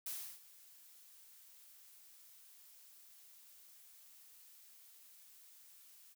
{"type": "noise with ADSR envelope", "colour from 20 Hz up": "blue", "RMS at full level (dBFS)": -42, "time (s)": [0.06, 6.15], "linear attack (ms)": 6, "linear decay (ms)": 320, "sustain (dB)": -19, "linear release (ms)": 34, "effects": []}